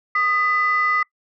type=tone pair together; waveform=sine; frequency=1237 / 1997.4 Hz; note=D#6 / B6; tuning=-10 / +19 cents; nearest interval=minor sixth; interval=829 cents; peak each=-18 / -19 dBFS; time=0.15-1.03 s; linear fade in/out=5 ms; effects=noise-tail reverb RT60 0.1 s tail -23 dB re dry + tanh soft clip ceiling -10 dBFS